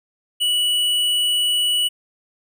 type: tone with tanh clipping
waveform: sine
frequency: 2944 Hz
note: F#7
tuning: 9 cents flat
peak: -18 dBFS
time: 0.4-1.89 s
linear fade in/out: 20 ms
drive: 14 dB
effects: none